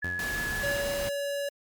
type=tone with vibrato; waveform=sine; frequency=1700 Hz; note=G#6; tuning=40 cents sharp; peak=-30 dBFS; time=0.02-0.82 s; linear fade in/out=10 ms; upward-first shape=square; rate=6 Hz; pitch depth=8 cents each way
type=tone with exponential decay; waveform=sawtooth; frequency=89.7 Hz; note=F2; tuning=47 cents sharp; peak=-29 dBFS; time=0.04-0.55 s; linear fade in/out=5 ms; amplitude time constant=110 ms
type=noise; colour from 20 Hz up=pink; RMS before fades=-36 dBFS; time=0.19-1.09 s; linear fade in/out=2 ms
type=tone; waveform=square; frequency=567 Hz; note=C#5; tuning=39 cents sharp; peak=-30 dBFS; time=0.63-1.49 s; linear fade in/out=5 ms
effects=Opus 48 kbps